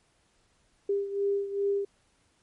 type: beating tone pair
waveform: sine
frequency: 399.4 / 401.9 Hz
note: G4 / G4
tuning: +32 / +43 cents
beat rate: 2.5 Hz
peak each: -27 / -32 dBFS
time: 0.89-1.85 s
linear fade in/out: 5 ms
effects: pink hiss -68 dBFS RMS until 2.42 s + MP3 48 kbps